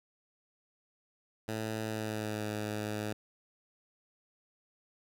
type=tone with pitch glide; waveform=10% pulse; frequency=110 to 106.25 Hz; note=A2 to G#2; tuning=0 to +40 cents; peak=-26 dBFS; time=1.48-3.13 s; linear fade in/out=5 ms; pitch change=-60 cents; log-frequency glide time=1.84-2.45 s; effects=none